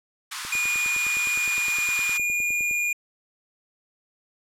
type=high-pass noise; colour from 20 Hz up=pink; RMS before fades=-33 dBFS; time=0.31-2.18 s; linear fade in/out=10 ms; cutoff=1000 Hz; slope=48 dB/octave
type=click train; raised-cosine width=2 ms; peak=-30 dBFS; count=23; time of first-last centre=0.45-2.711 s; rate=9.73 Hz
type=tone with pitch glide; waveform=square; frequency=2441 to 2426 Hz; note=D#7 to D#7; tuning=-34 to -44 cents; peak=-23 dBFS; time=0.52-2.93 s; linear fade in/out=5 ms; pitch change=-10 cents; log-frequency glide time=0.8-2.71 s
effects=low-pass 11000 Hz 12 dB/octave